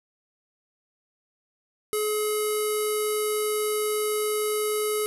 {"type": "tone with low-pass filter", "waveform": "square", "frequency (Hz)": 424.9, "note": "G#4", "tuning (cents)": 40, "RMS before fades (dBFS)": -26, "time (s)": [1.93, 5.06], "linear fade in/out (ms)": 0, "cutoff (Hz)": 11000, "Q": 9.7, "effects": []}